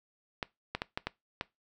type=clicks; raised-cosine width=0.3 ms; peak=-16 dBFS; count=6; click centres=0.428 / 0.75 / 0.819 / 0.975 / 1.07 / 1.411 s; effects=noise-tail reverb RT60 0.2 s tail -21 dB re dry